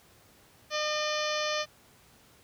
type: harmonic tone with a mistuned harmonic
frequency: 606 Hz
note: D#5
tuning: 46 cents flat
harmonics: 1 / 2 / 3 / 4 / 5 / 6 / 7 / 8 / 9 / 10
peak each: -32 / -35 / -37 / -38 / -39 / -40 / -40 / -41 / -42 / -42 dBFS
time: 0.7-1.66 s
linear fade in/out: 50 ms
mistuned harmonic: 6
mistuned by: -56 cents
effects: pink hiss -59 dBFS RMS until 2.43 s + high-pass 60 Hz 12 dB/octave